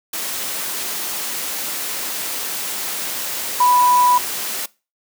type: tone in noise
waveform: sine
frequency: 987.8 Hz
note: B5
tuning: in tune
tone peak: -11 dBFS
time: 3.6-4.18 s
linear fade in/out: 5 ms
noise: white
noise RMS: -25 dBFS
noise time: 0.13-4.66 s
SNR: +11 dB
effects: noise-tail reverb RT60 0.3 s tail -22 dB re dry + high-pass 200 Hz 12 dB/octave